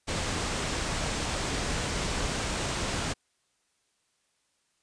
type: low-pass noise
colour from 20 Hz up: pink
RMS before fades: -31 dBFS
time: 0.07-3.14 s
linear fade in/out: 20 ms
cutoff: 9100 Hz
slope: 48 dB/octave
effects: white hiss -73 dBFS RMS until 4.82 s + resampled to 22050 Hz